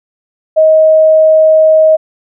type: tone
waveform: sine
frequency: 630 Hz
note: D#5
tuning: 21 cents sharp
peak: -3 dBFS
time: 0.56-1.97 s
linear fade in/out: 20 ms
effects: none